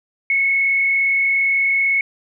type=tone with frequency modulation; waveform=sine; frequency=2197 Hz; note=C#7; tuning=16 cents flat; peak=-14 dBFS; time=0.3-2.01 s; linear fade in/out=2 ms; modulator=37.6 Hz; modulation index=0.6; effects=none